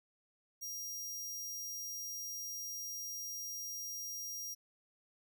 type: tone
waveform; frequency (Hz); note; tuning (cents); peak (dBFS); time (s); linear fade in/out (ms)
sawtooth; 5700; F8; +34; -38; 0.61-4.55; 20
effects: none